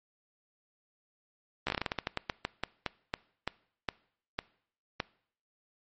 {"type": "slowing click train", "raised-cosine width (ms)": 0.3, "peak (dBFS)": -14, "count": 21, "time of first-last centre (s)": [1.67, 5.002], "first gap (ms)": 14, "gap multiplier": 1.22, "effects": ["noise-tail reverb RT60 0.6 s tail -22 dB re dry", "MP3 32 kbps"]}